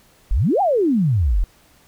sine exponential two-way sweep, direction up then down, 37.2 to 834 to 37.2 Hz, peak -14 dBFS, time 0.31-1.44 s, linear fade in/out 0 ms, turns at 0.61 s, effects pink hiss -54 dBFS RMS until 1.87 s

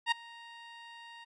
15% pulse tone with ADSR envelope, 932.3 Hz, A#5, in tune, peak -17 dBFS, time 0.06-1.25 s, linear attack 56 ms, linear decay 9 ms, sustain -24 dB, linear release 18 ms, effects low-pass 5000 Hz 12 dB/octave

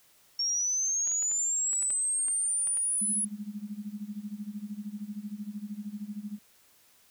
sine linear sweep, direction up, 5490 to 10330 Hz, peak -26 dBFS, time 0.39-3.25 s, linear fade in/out 5 ms
clicks, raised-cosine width 0.3 ms, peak -31 dBFS, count 10, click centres 1.074 / 1.116 / 1.225 / 1.315 / 1.732 / 1.825 / 1.905 / 2.283 / 2.673 / 2.772 s
sine tone with tremolo, 207.7 Hz, G#3, in tune, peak -32 dBFS, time 3.01-6.39 s, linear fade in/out 10 ms, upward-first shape sine, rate 13 Hz, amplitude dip 85%
effects white hiss -62 dBFS RMS until 7.1 s

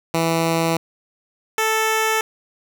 10% pulse tone pair in turn, 164.81 / 440 Hz, E3 / A4, 0 / 0 cents, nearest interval octave + perfect fourth, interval 1700 cents, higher second, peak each -9 dBFS, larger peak neither, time 0.14-0.77 / 1.58-2.21 s, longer neither, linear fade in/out 2 ms, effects none

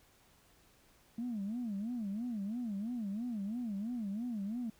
sine tone with vibrato, 220 Hz, A3, in tune, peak -34 dBFS, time 1.18-4.7 s, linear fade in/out 5 ms, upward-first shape sine, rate 3 Hz, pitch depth 210 cents each way, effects tanh soft clip ceiling -32 dBFS + pink hiss -66 dBFS RMS until 4.79 s

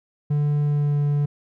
triangle tone with pitch glide, 146.83 to 145.23 Hz, D3 to D3, 0 to -19 cents, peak -16 dBFS, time 0.3-1.26 s, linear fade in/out 10 ms, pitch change -19 cents, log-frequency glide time 0.62-1 s, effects none

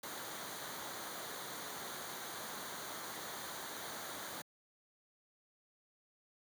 pink noise with comb filter, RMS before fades -45 dBFS, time 0.03-4.42 s, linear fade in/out 5 ms, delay 0.38 ms, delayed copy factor -0.6, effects high-pass 150 Hz 12 dB/octave

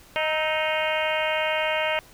harmonic tone with a mistuned harmonic, 311.1 Hz, D#4, in tune, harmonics 2 / 3 / 4 / 5 / 6 / 7 / 8 / 9 / 10, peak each -26 / -30 / -36 / -33 / -34 / -30 / -32 / -32 / -36 dBFS, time 0.16-1.99 s, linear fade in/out 0 ms, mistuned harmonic 4, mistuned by +62 cents, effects pink hiss -51 dBFS RMS until 2.13 s

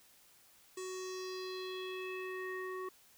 square tone with low-pass filter sweep, 372.2 Hz, F#4, 10 cents sharp, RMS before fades -42 dBFS, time 0.77-2.89 s, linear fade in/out 5 ms, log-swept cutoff 7900 to 1400 Hz, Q 4, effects white hiss -64 dBFS RMS until 3.17 s

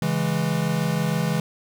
square chord, C# minor, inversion none, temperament equal, 138.59 / 164.81 / 207.7 Hz, C#3 / E3 / G#3, 0 / 0 / 0 cents, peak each -28 / -24 / -28 dBFS, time 0.02-1.4 s, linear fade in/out 2 ms, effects none

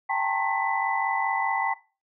sine tone cluster, 788 / 884 / 929 / 1078 / 1994 Hz, G5 / A5 / A#5 / C#6 / B6, +9 / +8 / -6 / -49 / +16 cents, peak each -28 / -29 / -33 / -32 / -30 dBFS, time 0.09-1.74 s, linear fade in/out 10 ms, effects noise-tail reverb RT60 0.3 s tail -17 dB re dry

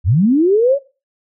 sine linear sweep, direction up, 69 to 580 Hz, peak -9 dBFS, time 0.04-0.79 s, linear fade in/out 50 ms, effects noise-tail reverb RT60 0.3 s tail -19 dB re dry

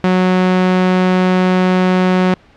sawtooth tone, 184 Hz, F#3, 9 cents flat, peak -6 dBFS, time 0.04-2.34 s, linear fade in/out 0 ms, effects pink hiss -47 dBFS RMS until 2.56 s + low-pass 3000 Hz 12 dB/octave

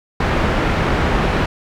pink low-pass noise, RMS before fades -17 dBFS, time 0.2-1.46 s, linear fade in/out 5 ms, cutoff 2100 Hz, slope 12 dB/octave, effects none

